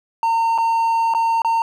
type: tone with dropouts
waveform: triangle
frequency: 913 Hz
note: A#5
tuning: 36 cents flat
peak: -13 dBFS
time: 0.23-1.62 s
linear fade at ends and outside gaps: 1 ms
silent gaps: 0.579-0.584 / 1.138-1.148 / 1.419-1.447 s
effects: none